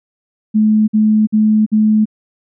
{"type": "tone bursts", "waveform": "sine", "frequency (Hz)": 215.1, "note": "A3", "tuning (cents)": -39, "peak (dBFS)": -8, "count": 4, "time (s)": [0.54, 2.056], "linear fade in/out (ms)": 20, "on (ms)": 340, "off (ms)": 52, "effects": []}